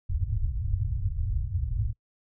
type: low-pass noise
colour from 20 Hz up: white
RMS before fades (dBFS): -28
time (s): 0.09-1.93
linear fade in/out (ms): 10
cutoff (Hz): 110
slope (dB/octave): 48
effects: noise-tail reverb RT60 0.1 s tail -25 dB re dry